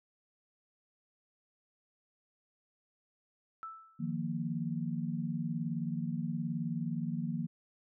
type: tone with exponential decay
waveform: sine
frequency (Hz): 1318.5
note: E6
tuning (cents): 0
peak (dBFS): -38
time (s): 3.63-4.14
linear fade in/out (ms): 0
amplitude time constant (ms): 110
type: chord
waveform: sine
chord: Eb suspended second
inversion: none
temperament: equal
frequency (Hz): 155.56 / 174.61 / 233.1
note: Eb3 / F3 / Bb3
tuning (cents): 0 / 0 / 0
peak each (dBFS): -37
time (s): 3.99-7.47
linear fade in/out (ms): 20
effects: none